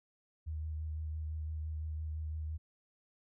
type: tone with vibrato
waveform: sine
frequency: 77.9 Hz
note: D#2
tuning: 3 cents sharp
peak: -36 dBFS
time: 0.46-2.58 s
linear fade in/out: 20 ms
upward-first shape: sine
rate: 5.9 Hz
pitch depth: 19 cents each way
effects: none